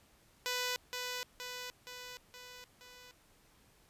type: tone with echo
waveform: 5% pulse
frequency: 497 Hz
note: B4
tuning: 11 cents sharp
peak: -22 dBFS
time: 0.46-0.76 s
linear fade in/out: 0 ms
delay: 470 ms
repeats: 5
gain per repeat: -4 dB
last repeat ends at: 3.11 s
effects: pink hiss -66 dBFS RMS until 3.89 s + resampled to 32000 Hz